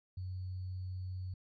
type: tone with sample-and-hold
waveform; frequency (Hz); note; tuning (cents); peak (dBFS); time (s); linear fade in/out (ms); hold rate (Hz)
sine; 92.5; F#2; 0; -38; 0.17-1.34; 5; 4410
effects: resampled to 11025 Hz